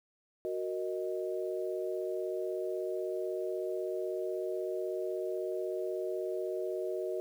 sine chord, D# minor, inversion first, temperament equal, 370 / 466.2 / 622.3 Hz, F#4 / A#4 / D#5, 0 / 0 / 0 cents, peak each -35 / -39 / -38 dBFS, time 0.45-7.2 s, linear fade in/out 0 ms, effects 10-bit

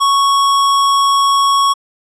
square tone, 1108.7 Hz, C#6, in tune, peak -10 dBFS, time 0-1.74 s, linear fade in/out 20 ms, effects low-pass 9000 Hz 12 dB/octave

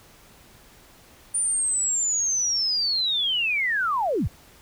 sine linear sweep, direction down, 9360 to 37.07 Hz, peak -21 dBFS, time 1.34-4.28 s, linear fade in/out 10 ms, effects pink hiss -52 dBFS RMS until 4.61 s

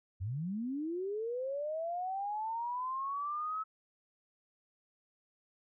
sine linear sweep, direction up, 84.1 to 1300 Hz, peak -34 dBFS, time 0.2-3.64 s, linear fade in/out 20 ms, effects none

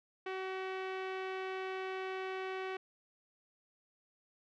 sawtooth tone with low-pass filter, 377.9 Hz, F#4, 37 cents sharp, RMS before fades -40 dBFS, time 0.26-2.77 s, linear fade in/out 5 ms, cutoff 2500 Hz, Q 1.6, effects none

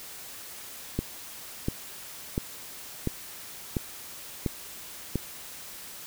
click train, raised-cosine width 3 ms, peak -13 dBFS, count 7, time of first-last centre 0.99-5.157 s, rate 1.44 Hz, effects white hiss -43 dBFS RMS until 6.06 s

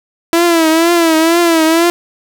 sawtooth tone with vibrato, 331 Hz, E4, 7 cents sharp, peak -4 dBFS, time 0.33-1.9 s, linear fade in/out 0 ms, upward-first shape triangle, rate 2.1 Hz, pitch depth 89 cents each way, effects none

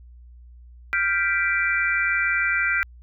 sine chord, G dominant seventh, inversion third, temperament equal, 1396.9 / 1568 / 1975.5 / 2349 Hz, F6 / G6 / B6 / D7, 0 / 0 / 0 / 0 cents, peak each -25 dBFS, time 0.93-2.83 s, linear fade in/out 0 ms, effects added 60 Hz sine -43 dBFS peak until 3.02 s

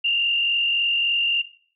sine tone with frequency modulation, 2795 Hz, F7, 1 cent sharp, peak -18 dBFS, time 0.04-1.42 s, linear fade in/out 10 ms, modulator 43.5 Hz, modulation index 1.3, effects noise-tail reverb RT60 0.5 s tail -17 dB re dry

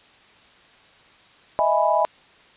sine chord, E major seventh, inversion third, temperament equal, 622.3 / 659.3 / 830.6 / 987.8 Hz, D#5 / E5 / G#5 / B5, 0 / 0 / 0 / 0 cents, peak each -22 dBFS, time 1.59-2.05 s, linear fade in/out 0 ms, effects white hiss -52 dBFS RMS until 2.56 s + resampled to 8000 Hz

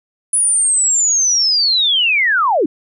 sine linear sweep, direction down, 9950 to 258.8 Hz, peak -11 dBFS, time 0.33-2.66 s, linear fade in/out 5 ms, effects none

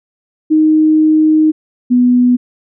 sine tone pair in turn, 311.1 / 246.9 Hz, D#4 / B3, 0 / 0 cents, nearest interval major third, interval 400 cents, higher first, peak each -6 dBFS, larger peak neither, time 0.5-1.52 / 1.9-2.37 s, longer first, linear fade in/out 20 ms, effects none

